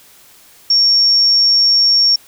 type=tone; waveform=sine; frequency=5510 Hz; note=F8; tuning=24 cents flat; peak=-8 dBFS; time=0.7-2.16 s; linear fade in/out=5 ms; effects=white hiss -45 dBFS RMS until 2.27 s